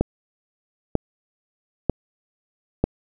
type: click train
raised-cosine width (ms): 2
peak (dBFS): -4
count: 4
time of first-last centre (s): 0.01-2.84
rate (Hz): 1.06
effects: none